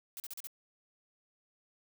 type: noise bursts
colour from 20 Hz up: blue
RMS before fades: -43 dBFS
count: 5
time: 0.17-0.471 s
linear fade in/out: 0 ms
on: 29 ms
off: 39 ms
effects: none